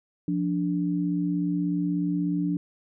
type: tone pair together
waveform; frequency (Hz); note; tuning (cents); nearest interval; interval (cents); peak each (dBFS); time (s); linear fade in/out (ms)
sine; 175.14 / 291.7; F3 / D4; +5 / -12; major sixth; 883; -26; 0.28-2.57; 2
effects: none